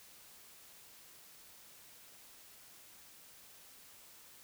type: silence
effects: white hiss -58 dBFS RMS until 4.43 s